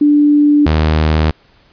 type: tone pair in turn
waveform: sine / sawtooth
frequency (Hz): 293.7 / 77.93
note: D4 / D#2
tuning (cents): 0 / +3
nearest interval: octave + major seventh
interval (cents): 2297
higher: first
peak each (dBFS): -6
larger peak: neither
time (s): 0.01-0.66 / 0.66-1.31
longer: neither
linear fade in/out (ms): 5
effects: pink hiss -50 dBFS RMS until 1.72 s + resampled to 11025 Hz